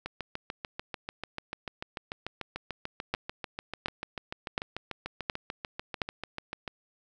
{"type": "two click trains", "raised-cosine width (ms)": 0.3, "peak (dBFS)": [-12, -19], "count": [5, 46], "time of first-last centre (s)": [[3.14, 6.018], [0.06, 6.678]], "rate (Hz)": [1.39, 6.8], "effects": []}